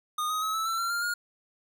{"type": "tone with pitch steps", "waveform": "square", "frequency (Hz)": [1229, 1255.5, 1282.7, 1310.4, 1338.7, 1367.6, 1397.1, 1427.3], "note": ["D#6", "D#6", "E6", "E6", "E6", "F6", "F6", "F6"], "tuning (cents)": [-22, 15, -48, -11, 26, -37, 0, 37], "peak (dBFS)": -28, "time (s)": [0.18, 1.14], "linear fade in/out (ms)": 5, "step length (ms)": 120, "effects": []}